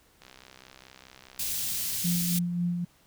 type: click train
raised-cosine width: 0.2 ms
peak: -31 dBFS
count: 115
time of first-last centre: 0.22-1.979 s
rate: 64.8 Hz
type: band-stop noise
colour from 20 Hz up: white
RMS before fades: -31 dBFS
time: 1.39-2.39 s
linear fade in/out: 5 ms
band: 180 to 3300 Hz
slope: 12 dB/octave
type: tone with tremolo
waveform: sine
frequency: 174.61 Hz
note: F3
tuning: in tune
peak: -24 dBFS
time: 2.04-2.85 s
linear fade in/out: 10 ms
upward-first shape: sine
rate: 3.7 Hz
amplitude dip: 40%
effects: pink hiss -62 dBFS RMS until 3.06 s